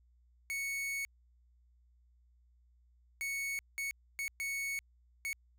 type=tone bursts at uneven times; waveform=45% pulse; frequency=2217 Hz; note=C#7; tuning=in tune; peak=-35 dBFS; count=6; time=0.5-1.05 / 3.21-3.59 / 3.78-3.91 / 4.19-4.28 / 4.4-4.79 / 5.25-5.33 s; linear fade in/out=0 ms; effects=added 60 Hz sine -64 dBFS peak until 5.58 s